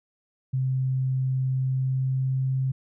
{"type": "tone with pitch glide", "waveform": "sine", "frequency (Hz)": [130.81, 131.95], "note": ["C3", "C3"], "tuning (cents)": [0, 15], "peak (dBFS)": -22, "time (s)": [0.53, 2.72], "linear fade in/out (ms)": 10, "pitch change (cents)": 15, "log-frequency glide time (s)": [1.51, 2.51], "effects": []}